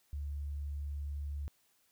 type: tone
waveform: sine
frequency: 72 Hz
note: D2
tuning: 34 cents flat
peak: -36 dBFS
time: 0.13-1.48 s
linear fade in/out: 0 ms
effects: white hiss -72 dBFS RMS until 1.91 s